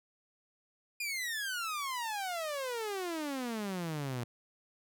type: exponential sweep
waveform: sawtooth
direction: down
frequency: 2461 to 116.54 Hz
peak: -31 dBFS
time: 1-4.24 s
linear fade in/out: 5 ms
effects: none